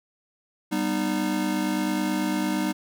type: chord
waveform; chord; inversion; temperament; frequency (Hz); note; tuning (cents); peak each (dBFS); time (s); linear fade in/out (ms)
square; G augmented; none; just; 196 / 245 / 306.2; G3 / B3 / D#4; 0 / -14 / -28; -29 / -31 / -27; 0.71-2.73; 20
effects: none